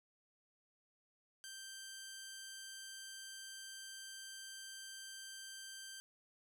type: tone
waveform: 10% pulse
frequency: 1568 Hz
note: G6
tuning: in tune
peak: -40 dBFS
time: 1.44-6 s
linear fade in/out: 0 ms
effects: 13-bit

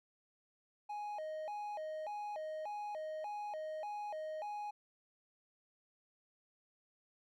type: tone with vibrato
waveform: triangle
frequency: 720 Hz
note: F#5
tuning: 47 cents flat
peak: -38 dBFS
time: 0.89-4.71 s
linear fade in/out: 10 ms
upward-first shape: square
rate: 1.7 Hz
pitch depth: 250 cents each way
effects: none

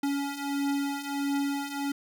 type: beating tone pair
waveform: square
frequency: 280 / 281.5 Hz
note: C#4 / C#4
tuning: +18 / +27 cents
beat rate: 1.5 Hz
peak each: -34 / -30 dBFS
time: 0.03-1.92 s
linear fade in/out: 5 ms
effects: none

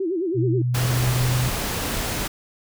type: tone with vibrato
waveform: sine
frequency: 354.5 Hz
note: F4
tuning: 26 cents sharp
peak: -21 dBFS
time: 0-0.62 s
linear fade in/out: 5 ms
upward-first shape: sine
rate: 9.4 Hz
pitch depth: 180 cents each way
type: tone with pitch glide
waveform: sine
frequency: 123.47 to 124.9 Hz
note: B2 to B2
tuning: 0 to +20 cents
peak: -19 dBFS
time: 0.34-1.51 s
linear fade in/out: 50 ms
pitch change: +20 cents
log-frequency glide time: 0.8-1.34 s
type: noise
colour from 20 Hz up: pink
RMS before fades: -26 dBFS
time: 0.74-2.28 s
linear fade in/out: 10 ms
effects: none

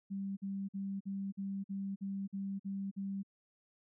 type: tone bursts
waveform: sine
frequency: 196.1 Hz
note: G3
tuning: 1 cent sharp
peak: -36 dBFS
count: 10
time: 0.1-3.232 s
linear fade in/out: 20 ms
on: 270 ms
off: 48 ms
effects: none

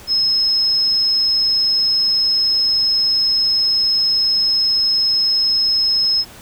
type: tone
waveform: sine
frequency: 5170 Hz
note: E8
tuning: 34 cents flat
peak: -13 dBFS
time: 0.07-6.25 s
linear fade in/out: 50 ms
effects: pink hiss -40 dBFS RMS until 6.41 s

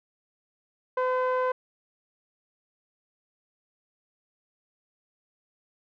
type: tone with low-pass filter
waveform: sawtooth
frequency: 509 Hz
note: C5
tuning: 48 cents flat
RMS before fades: -26 dBFS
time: 0.97-1.52 s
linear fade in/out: 5 ms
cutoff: 1200 Hz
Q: 1.6
effects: none

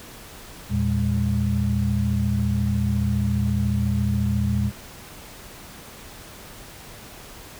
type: tone cluster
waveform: sine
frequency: 82.1 / 116.4 / 202.6 Hz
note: E2 / A#2 / G#3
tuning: -6 / -2 / -43 cents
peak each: -24 / -23 / -24 dBFS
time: 0.69-4.72 s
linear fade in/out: 50 ms
effects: pink hiss -42 dBFS RMS until 7.59 s

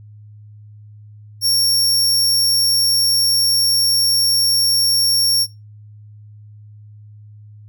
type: tone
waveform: sawtooth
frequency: 5510 Hz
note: F8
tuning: 24 cents flat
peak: -11 dBFS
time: 1.41-5.47 s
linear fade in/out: 50 ms
effects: noise-tail reverb RT60 0.2 s tail -18 dB re dry + added 105 Hz sine -38 dBFS peak until 7.68 s

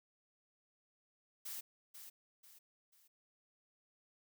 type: noise with echo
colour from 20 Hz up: blue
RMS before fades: -45 dBFS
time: 1.45-1.61 s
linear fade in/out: 10 ms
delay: 490 ms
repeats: 3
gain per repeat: -8 dB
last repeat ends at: 3.08 s
effects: none

